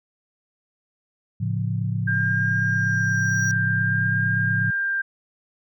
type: chord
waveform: sine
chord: A augmented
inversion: none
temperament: equal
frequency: 110 / 138.59 / 174.61 Hz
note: A2 / C#3 / E#3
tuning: 0 / 0 / 0 cents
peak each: -24 / -28 / -28 dBFS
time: 1.4-4.71 s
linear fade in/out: 10 ms
type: tone with vibrato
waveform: sine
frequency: 1596 Hz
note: G6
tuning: 31 cents sharp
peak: -21 dBFS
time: 2.07-5.02 s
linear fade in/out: 10 ms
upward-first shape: sine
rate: 0.56 Hz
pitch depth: 13 cents each way
type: tone with exponential growth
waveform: triangle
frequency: 5750 Hz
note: F8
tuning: 50 cents sharp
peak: -26 dBFS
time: 2.13-3.51 s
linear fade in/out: 0 ms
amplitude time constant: 300 ms
effects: none